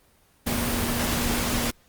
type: tone in noise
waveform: sine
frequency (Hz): 238.6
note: A#3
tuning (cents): +41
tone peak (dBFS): -29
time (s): 0.46-1.71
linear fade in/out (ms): 10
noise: pink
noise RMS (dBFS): -26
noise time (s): 0.46-1.71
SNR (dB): -6
effects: pink hiss -60 dBFS RMS until 1.88 s + Opus 24 kbps